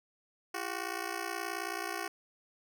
10% pulse ring-modulated tone, 370.7 Hz, F#4, 3 cents sharp, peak -24 dBFS, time 0.54-2.08 s, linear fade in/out 5 ms, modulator 29.4 Hz, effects none

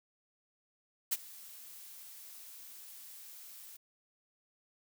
blue noise with ADSR envelope, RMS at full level -29 dBFS, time 1.11-3.77 s, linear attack 16 ms, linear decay 36 ms, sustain -22 dB, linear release 10 ms, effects none

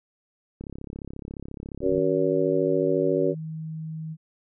click train, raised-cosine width 3 ms, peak -24 dBFS, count 48, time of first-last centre 0.61-1.98 s, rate 34.3 Hz
harmonic tone, 94.1 Hz, F#2, 30 cents sharp, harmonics 3 / 4 / 5 / 6, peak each -27 / -24 / -26 / -27 dBFS, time 1.81-3.35 s, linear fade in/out 50 ms
sine tone, 158.6 Hz, D#3, 33 cents sharp, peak -31 dBFS, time 1.89-4.17 s, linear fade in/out 50 ms
effects none

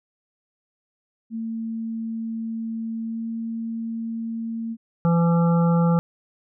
sine tone with pitch glide, 225.7 to 227.5 Hz, A3 to A#3, +44 to -42 cents, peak -26 dBFS, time 1.3-4.77 s, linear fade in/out 50 ms, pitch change +14 cents, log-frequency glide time 3.01-3.25 s
harmonic tone, 169.2 Hz, E3, 45 cents sharp, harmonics 1 / 3 / 5 / 7 / 8, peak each -16 / -26 / -30 / -33 / -34 dBFS, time 5.05-5.99 s, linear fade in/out 0 ms
effects none

